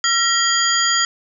sine tone cluster, 1357 / 1896 / 3229 / 4804 / 6820 Hz, E6 / A#6 / G#7 / D8 / G#8, +50 / +29 / -49 / +38 / +45 cents, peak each -21 dBFS, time 0.04-1.05 s, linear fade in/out 2 ms, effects none

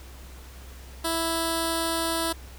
5% pulse tone with notch filter, 329.6 Hz, E4, in tune, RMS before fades -27 dBFS, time 1.04-2.33 s, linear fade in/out 10 ms, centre 2300 Hz, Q 0.85, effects added 64 Hz sine -42 dBFS peak until 2.58 s + pink hiss -49 dBFS RMS until 2.58 s

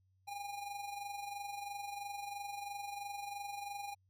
square tone with amplitude modulation, 810 Hz, G#5, 43 cents flat, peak -40 dBFS, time 0.27-3.95 s, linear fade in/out 20 ms, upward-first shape sine, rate 23 Hz, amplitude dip 55%, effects added 94 Hz sine -70 dBFS peak until 4.09 s

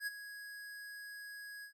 square tone with ADSR envelope, 1661.2 Hz, G#6, in tune, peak -35 dBFS, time 0-1.73 s, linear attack 69 ms, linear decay 24 ms, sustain -12 dB, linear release 95 ms, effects none

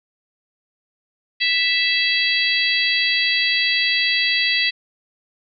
harmonic tone, 659.3 Hz, E5, in tune, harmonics 3 / 4 / 5 / 6 / 7, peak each -21 / -22 / -23 / -24 / -24 dBFS, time 1.4-4.71 s, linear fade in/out 20 ms, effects none

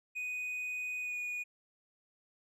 triangle tone with pitch glide, 2489 to 2458 Hz, D#7 to D#7, 0 to -22 cents, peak -34 dBFS, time 0.15-1.44 s, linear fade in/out 20 ms, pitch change -22 cents, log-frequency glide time 1.01-1.17 s, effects none

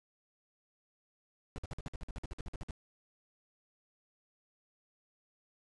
brown noise bursts, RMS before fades -40 dBFS, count 16, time 1.56-2.708 s, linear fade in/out 0 ms, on 23 ms, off 52 ms, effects resampled to 22050 Hz

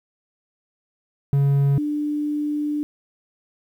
triangle / sine tone pair in turn, 140 / 296.6 Hz, C#3 / D4, +18 / +17 cents, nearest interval octave + minor second, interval 1299 cents, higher second, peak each -13 / -21 dBFS, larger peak first, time 1.33-1.78 / 1.78-2.83 s, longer second, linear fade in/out 0 ms, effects 9-bit

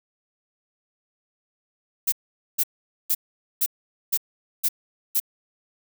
violet noise bursts, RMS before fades -21 dBFS, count 7, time 2.07-5.201 s, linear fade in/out 10 ms, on 53 ms, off 460 ms, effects none

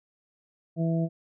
harmonic tone, 164.81 Hz, E3, in tune, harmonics 1 / 2 / 3 / 4, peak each -24 / -32 / -38 / -34 dBFS, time 0.76-1.09 s, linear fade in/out 50 ms, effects none

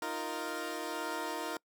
15% pulse chord, Eb suspended second, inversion none, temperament equal, 311.1 / 349.2 / 466.2 Hz, Eb4 / F4 / Bb4, 0 / 0 / 0 cents, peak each -34 dBFS, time 0.02-1.57 s, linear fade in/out 2 ms, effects noise-tail reverb RT60 0.1 s tail -25 dB re dry

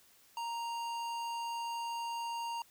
sine tone with tanh clipping, 932.3 Hz, A#5, in tune, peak -38 dBFS, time 0.37-2.62 s, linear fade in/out 2 ms, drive 18 dB, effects white hiss -64 dBFS RMS until 2.7 s

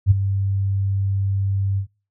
sine tone with ADSR envelope, 98 Hz, G2, in tune, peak -7 dBFS, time 0.06-1.87 s, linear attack 49 ms, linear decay 16 ms, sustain -11 dB, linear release 92 ms, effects noise-tail reverb RT60 0.3 s tail -21 dB re dry

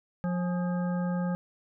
harmonic tone with a mistuned harmonic, 178 Hz, F3, 33 cents sharp, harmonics 1 / 3 / 5 / 7 / 9, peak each -27 / -37 / -41 / -44 / -46 dBFS, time 0.24-1.35 s, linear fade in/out 0 ms, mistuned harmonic 5, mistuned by -99 cents, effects none

